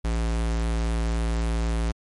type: tone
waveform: square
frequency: 56.5 Hz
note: A1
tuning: 47 cents sharp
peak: -23 dBFS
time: 0.04-1.92 s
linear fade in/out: 10 ms
effects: MP3 48 kbps